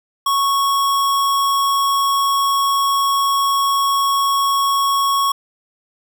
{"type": "tone", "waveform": "square", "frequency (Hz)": 1106, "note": "C#6", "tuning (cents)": -4, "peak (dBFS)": -15, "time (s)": [0.26, 5.32], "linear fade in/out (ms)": 5, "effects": []}